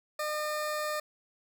20% pulse tone, 606 Hz, D#5, 46 cents flat, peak -26 dBFS, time 0.19-1 s, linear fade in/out 5 ms, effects none

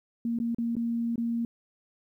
sine tone with dropouts, 233.1 Hz, A#3, in tune, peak -26 dBFS, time 0.25-1.45 s, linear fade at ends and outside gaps 2 ms, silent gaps 0.388-0.4 / 0.547-0.584 / 0.754-0.766 / 1.158-1.179 s, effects 11-bit

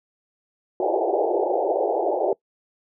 pink band-pass noise, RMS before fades -22 dBFS, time 0.8-2.33 s, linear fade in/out 2 ms, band 340 to 840 Hz, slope 96 dB/octave, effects noise-tail reverb RT60 0.1 s tail -23 dB re dry

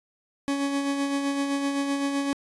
40% pulse tone with tremolo, 279.4 Hz, C#4, 14 cents sharp, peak -22 dBFS, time 0.48-2.33 s, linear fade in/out 0 ms, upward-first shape sine, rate 7.8 Hz, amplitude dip 40%, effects resampled to 24000 Hz

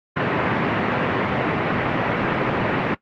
pink band-pass noise, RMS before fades -21 dBFS, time 0.16-2.95 s, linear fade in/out 10 ms, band 120 to 2400 Hz, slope 24 dB/octave, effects noise-tail reverb RT60 0.1 s tail -19 dB re dry + Opus 24 kbps

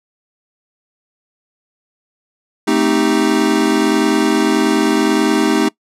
square chord, A half-diminished seventh, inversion none, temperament equal, 220 / 261.6 / 311.1 / 392 Hz, A3 / C4 / Eb4 / G4, 0 / 0 / 0 / 0 cents, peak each -19 / -19 / -16 / -19 dBFS, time 2.67-5.69 s, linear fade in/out 10 ms, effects noise-tail reverb RT60 0.1 s tail -22 dB re dry + low-pass 10000 Hz 12 dB/octave

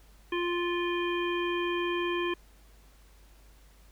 harmonic tone, 349.2 Hz, F4, in tune, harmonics 1 / 3 / 5 / 7 / 9, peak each -29 / -35 / -38 / -38 / -40 dBFS, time 0.32-2.34 s, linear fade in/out 5 ms, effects added 50 Hz sine -55 dBFS peak until 3.91 s + pink hiss -62 dBFS RMS until 3.91 s

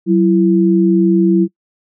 sine tone pair together, 187.79 / 334.6 Hz, F#3 / E4, +26 / +26 cents, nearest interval minor seventh, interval 1000 cents, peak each -11 dBFS, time 0.06-1.48 s, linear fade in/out 50 ms, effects noise-tail reverb RT60 0.1 s tail -25 dB re dry

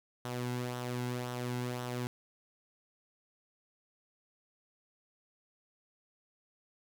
sawtooth tone with flanger, 123.47 Hz, B2, in tune, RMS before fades -37 dBFS, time 0.25-2.07 s, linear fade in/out 0 ms, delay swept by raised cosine 0.42 to 1.72 ms, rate 1.9 Hz, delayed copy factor -0.5, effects none

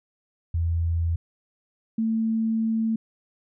sine tone pair in turn, 83.7 / 223.5 Hz, E2 / A3, +27 / +27 cents, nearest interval octave + perfect fourth, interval 1700 cents, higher second, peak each -21 dBFS, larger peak neither, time 0.54-1.16 / 1.98-2.96 s, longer second, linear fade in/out 5 ms, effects none

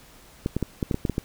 clicks, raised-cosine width 3 ms, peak -11 dBFS, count 9, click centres 0.461 / 0.566 / 0.627 / 0.828 / 0.912 / 0.944 / 1.052 / 1.097 / 1.181 s, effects pink hiss -51 dBFS RMS until 1.24 s

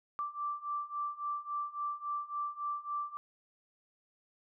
sine beating tone pair, 1170 / 1173.6 Hz, D6 / D6, -7 / -2 cents, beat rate 3.6 Hz, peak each -39 / -37 dBFS, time 0.19-3.17 s, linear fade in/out 0 ms, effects none

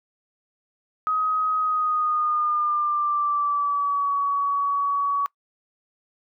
sine tone with pitch glide, 1261 to 1129.9 Hz, D#6 to C#6, +23 to +33 cents, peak -20 dBFS, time 1.07-5.26 s, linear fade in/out 0 ms, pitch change -190 cents, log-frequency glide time 1.57-4.11 s, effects noise-tail reverb RT60 0.1 s tail -23 dB re dry

